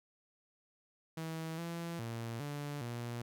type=tone with pitch steps; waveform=sawtooth; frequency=161.6 / 168.8 / 115.5 / 145.2 / 119.1 Hz; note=E3 / E3 / A#2 / D3 / A#2; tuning=-34 / +41 / -16 / -19 / +38 cents; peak=-35 dBFS; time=1.17-3.22 s; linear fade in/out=5 ms; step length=410 ms; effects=none